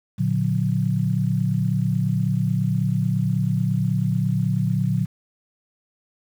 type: chord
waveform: sine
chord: Bb augmented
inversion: none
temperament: just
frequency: 116.54 / 145.68 / 182.1 Hz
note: Bb2 / D3 / F#3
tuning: 0 / -14 / -27 cents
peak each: -23 dBFS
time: 0.18-5.06 s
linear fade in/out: 20 ms
effects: 8-bit